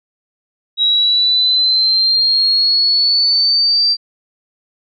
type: exponential sweep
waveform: sine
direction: up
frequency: 3843 to 4699 Hz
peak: -10 dBFS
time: 0.77-3.97 s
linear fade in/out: 50 ms
effects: none